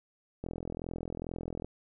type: click train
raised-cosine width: 2 ms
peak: -24 dBFS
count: 52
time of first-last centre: 0.44-1.646 s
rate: 42.3 Hz
effects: none